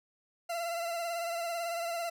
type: tone with vibrato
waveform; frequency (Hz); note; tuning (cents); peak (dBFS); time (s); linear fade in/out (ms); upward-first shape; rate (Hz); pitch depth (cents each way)
40% pulse; 680; F5; -46; -32; 0.49-2.1; 10; triangle; 18; 45
effects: none